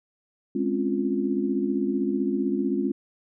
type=chord; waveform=sine; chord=Db major seventh; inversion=second; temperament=equal; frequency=207.7 / 261.6 / 277.2 / 349.2 Hz; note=Ab3 / C4 / Db4 / F4; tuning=0 / 0 / 0 / 0 cents; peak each=-28 dBFS; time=0.55-2.92 s; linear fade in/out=5 ms; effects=none